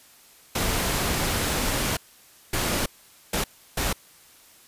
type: noise bursts at uneven times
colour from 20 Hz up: pink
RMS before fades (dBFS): -25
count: 4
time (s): 0.55-1.97 / 2.53-2.86 / 3.33-3.44 / 3.77-3.93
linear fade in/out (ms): 5
effects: white hiss -53 dBFS RMS until 4.67 s + resampled to 32000 Hz